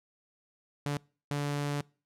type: tone bursts at uneven times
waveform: sawtooth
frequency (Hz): 144.5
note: D3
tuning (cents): -28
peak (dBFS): -26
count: 2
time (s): 0.86-0.97 / 1.31-1.81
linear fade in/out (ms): 0
effects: noise-tail reverb RT60 0.4 s tail -25 dB re dry + low-pass 11000 Hz 12 dB/octave